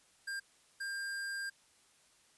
square tone bursts at uneven times, 1599 Hz, G6, 34 cents sharp, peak -38 dBFS, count 2, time 0.27-0.4 / 0.8-1.5 s, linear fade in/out 10 ms, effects white hiss -67 dBFS RMS until 2.37 s + resampled to 24000 Hz

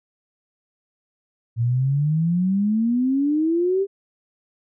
sine exponential sweep, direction up, 113.9 to 400.9 Hz, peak -17 dBFS, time 1.56-3.87 s, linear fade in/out 50 ms, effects none

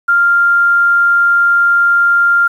sine tone, 1395 Hz, F6, 2 cents flat, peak -7 dBFS, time 0.08-2.48 s, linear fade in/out 10 ms, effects 7-bit

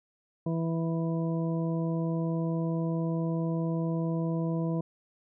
harmonic tone, 164.6 Hz, E3, 2 cents flat, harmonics 1 / 2 / 3 / 4 / 6, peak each -28 / -34 / -38 / -40 / -44 dBFS, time 0.46-4.81 s, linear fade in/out 5 ms, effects none

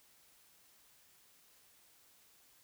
silence, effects white hiss -66 dBFS RMS until 2.63 s

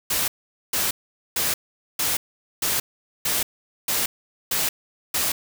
white noise bursts, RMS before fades -23 dBFS, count 9, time 0.1-5.32 s, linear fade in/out 5 ms, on 180 ms, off 450 ms, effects none

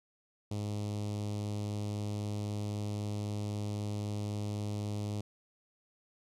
sawtooth tone with notch filter, 103.83 Hz, G#2, in tune, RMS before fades -36 dBFS, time 0.51-5.21 s, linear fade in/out 5 ms, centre 1600 Hz, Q 0.51, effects low-pass 9000 Hz 12 dB/octave

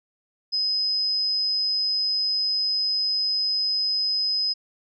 sine tone, 5050 Hz, D#8, 25 cents sharp, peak -21 dBFS, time 0.52-4.54 s, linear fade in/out 20 ms, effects none

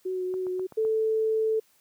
sine tone with vibrato, 369.4 Hz, F#4, 3 cents flat, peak -27 dBFS, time 0.05-0.67 s, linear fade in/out 10 ms, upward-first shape triangle, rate 3.8 Hz, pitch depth 20 cents each way
click train, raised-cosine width 1 ms, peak -30 dBFS, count 5, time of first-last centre 0.34-0.85 s, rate 7.84 Hz
sine tone, 440 Hz, A4, in tune, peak -22 dBFS, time 0.77-1.6 s, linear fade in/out 10 ms
effects white hiss -64 dBFS RMS until 1.8 s + high-pass 100 Hz 12 dB/octave

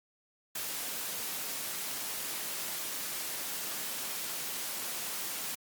white noise, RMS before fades -37 dBFS, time 0.55-5.55 s, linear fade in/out 5 ms, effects high-pass 150 Hz 12 dB/octave + Opus 48 kbps

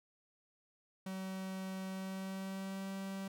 45% pulse tone with pitch glide, 189.6 to 193.81 Hz, F#3 to G3, +43 to -19 cents, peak -40 dBFS, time 1.06-3.28 s, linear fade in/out 5 ms, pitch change +38 cents, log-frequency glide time 1.87-2.91 s, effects none

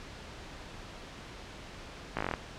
slowing click train, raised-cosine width 0.5 ms, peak -16 dBFS, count 9, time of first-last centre 2.17-2.338 s, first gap 17 ms, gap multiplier 1.06, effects pink hiss -46 dBFS RMS until 2.58 s + low-pass 5000 Hz 12 dB/octave

